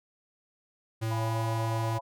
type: tone with pitch glide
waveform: square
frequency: 111.7 to 112.54 Hz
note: A2 to A2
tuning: +27 to +40 cents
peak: -29 dBFS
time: 1.01-1.99 s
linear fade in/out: 20 ms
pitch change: +13 cents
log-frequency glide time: 1.11-1.39 s
type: chord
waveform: sine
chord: C# dominant seventh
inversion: none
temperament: equal with one note detuned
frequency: 554.4 / 683.3 / 830.6 / 987.8 Hz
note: C#5 / E#5 / G#5 / B5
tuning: 0 / -38 / 0 / 0 cents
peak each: -42 / -39 / -42 / -36 dBFS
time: 1.1-2.01 s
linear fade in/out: 20 ms
effects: none